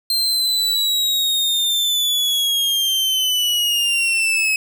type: linear sweep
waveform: 40% pulse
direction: down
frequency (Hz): 4172 to 2553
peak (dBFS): -15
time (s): 0.1-4.56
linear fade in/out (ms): 2
effects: 9-bit